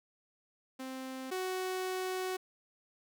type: tone pair in turn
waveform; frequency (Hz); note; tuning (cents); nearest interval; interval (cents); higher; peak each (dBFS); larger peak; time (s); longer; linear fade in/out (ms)
sawtooth; 261.6 / 371.9; C4 / F#4; 0 / +9; tritone; 609; second; -36 / -30; second; 0.79-1.31 / 1.31-2.37; second; 10
effects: none